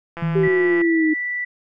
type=click train; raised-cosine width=0.5 ms; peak=-17 dBFS; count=110; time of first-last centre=0.17-0.815 s; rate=169 Hz
type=tone; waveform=sine; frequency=161.4 Hz; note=E3; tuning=36 cents flat; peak=-19 dBFS; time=0.22-0.48 s; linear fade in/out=5 ms
type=exponential sweep; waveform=sine; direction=down; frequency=392 to 307.7 Hz; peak=-15 dBFS; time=0.35-1.14 s; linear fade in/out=10 ms
type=tone with pitch glide; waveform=sine; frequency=1955 to 1967.5 Hz; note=B6 to B6; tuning=-18 to -7 cents; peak=-22 dBFS; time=0.43-1.45 s; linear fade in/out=10 ms; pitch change=+11 cents; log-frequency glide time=0.64-1.15 s
effects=none

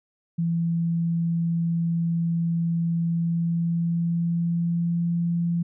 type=tone with pitch glide; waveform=sine; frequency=167.8 to 170.54 Hz; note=E3 to F3; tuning=+31 to -41 cents; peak=-21 dBFS; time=0.38-5.63 s; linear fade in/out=10 ms; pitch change=+28 cents; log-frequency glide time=3.05-5.06 s; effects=none

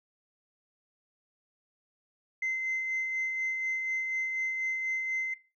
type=tone with tremolo; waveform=sine; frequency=2067 Hz; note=C7; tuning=22 cents flat; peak=-26 dBFS; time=2.42-5.34 s; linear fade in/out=5 ms; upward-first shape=sine; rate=4.1 Hz; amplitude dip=35%; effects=noise-tail reverb RT60 0.3 s tail -19 dB re dry + tanh soft clip ceiling -25 dBFS

